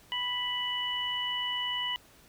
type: harmonic tone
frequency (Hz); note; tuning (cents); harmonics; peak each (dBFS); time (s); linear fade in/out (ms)
987; B5; -1; 1 / 2 / 3; -37 / -37 / -31; 0.12-1.96; 0
effects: pink hiss -58 dBFS RMS until 2.28 s